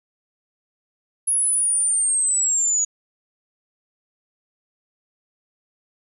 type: linear sweep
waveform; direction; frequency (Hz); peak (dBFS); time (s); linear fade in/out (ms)
sine; down; 10548 to 6740; -17; 1.27-2.85; 10
effects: none

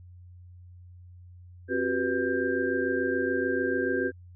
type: tone cluster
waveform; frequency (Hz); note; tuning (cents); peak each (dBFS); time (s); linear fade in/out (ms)
sine; 266.1 / 361 / 387.9 / 493.5 / 1588; C4 / F#4 / G4 / B4 / G6; +29 / -43 / -18 / -1 / +22; -31; 1.68-4.12; 50
effects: added 89 Hz sine -46 dBFS peak until 4.35 s

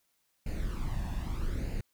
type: noise with flanger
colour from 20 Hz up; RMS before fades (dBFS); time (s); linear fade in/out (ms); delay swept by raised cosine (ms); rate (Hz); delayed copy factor
brown; -33; 0.46-1.81; 5; 0.43 to 1.14; 0.8; +0.65
effects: white hiss -75 dBFS RMS until 1.93 s

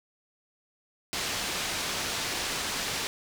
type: low-pass noise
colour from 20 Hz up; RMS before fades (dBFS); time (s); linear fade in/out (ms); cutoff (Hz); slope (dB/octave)
white; -32; 1.13-3.07; 0; 5600; 12
effects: none

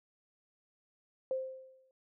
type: tone with exponential decay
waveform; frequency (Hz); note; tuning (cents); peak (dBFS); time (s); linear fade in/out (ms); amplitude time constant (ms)
sine; 523.3; C5; 0; -29; 1.31-1.91; 1; 130
effects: none

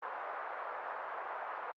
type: band-pass noise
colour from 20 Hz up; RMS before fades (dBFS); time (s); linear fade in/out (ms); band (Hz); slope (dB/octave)
white; -41; 0.02-1.72; 10; 560 to 1400; 24
effects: Opus 32 kbps

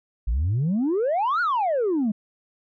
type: exponential two-way sweep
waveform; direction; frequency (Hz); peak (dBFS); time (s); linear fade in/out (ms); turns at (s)
sine; up then down; 50.4 to 1480 to 199.9; -18; 0.27-2.12; 10; 1.41
effects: tanh soft clip ceiling -18 dBFS

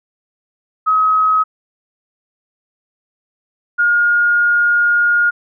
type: tone pair in turn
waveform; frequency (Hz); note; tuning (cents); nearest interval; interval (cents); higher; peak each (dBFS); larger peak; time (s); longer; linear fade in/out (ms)
sine; 1273 / 1425.3; D#6 / F6; +39 / +35; major second; 196; second; -10; neither; 0.86-1.44 / 3.78-5.31; second; 20
effects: none

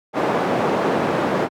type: band-pass noise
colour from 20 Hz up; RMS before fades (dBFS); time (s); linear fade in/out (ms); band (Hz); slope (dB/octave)
white; -20; 0.13-1.49; 50; 160 to 740; 12
effects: high-pass 100 Hz 12 dB/octave

